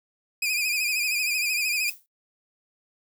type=tone with vibrato; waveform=sawtooth; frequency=2459 Hz; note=D#7; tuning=21 cents flat; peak=-20 dBFS; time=0.42-1.9 s; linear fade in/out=5 ms; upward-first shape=sine; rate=13 Hz; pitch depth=69 cents each way
type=noise with exponential decay; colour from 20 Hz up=violet; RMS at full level=-31 dBFS; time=1.88-2.06 s; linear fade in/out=0 ms; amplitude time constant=38 ms
effects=noise-tail reverb RT60 0.1 s tail -18 dB re dry